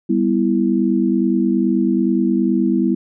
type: chord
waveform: sine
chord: E minor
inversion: first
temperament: just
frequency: 197.78 / 247.2 / 329.6 Hz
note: G3 / B3 / E4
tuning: +16 / +2 / 0 cents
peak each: -18 dBFS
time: 0.09-2.95 s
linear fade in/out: 10 ms
effects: none